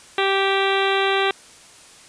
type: harmonic tone with a mistuned harmonic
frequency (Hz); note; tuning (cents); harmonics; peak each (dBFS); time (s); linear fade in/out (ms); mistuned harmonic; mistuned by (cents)
390.3; G4; -8; 1 / 2 / 3 / 4 / 5 / 6 / 7 / 8 / 9 / 10; -21 / -24 / -26 / -27 / -28 / -29 / -29 / -30 / -31 / -31; 0.18-1.31; 2; 8; +43
effects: white hiss -46 dBFS RMS until 2.08 s + resampled to 22050 Hz